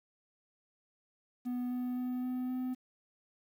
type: tone with pitch steps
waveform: triangle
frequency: 246.9 / 248.8 / 250.6 / 252.5 / 254.4 Hz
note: B3 / B3 / B3 / B3 / C4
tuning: 0 / +13 / +25 / +39 / -48 cents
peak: -31 dBFS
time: 1.45-2.75 s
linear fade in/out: 20 ms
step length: 260 ms
effects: 10-bit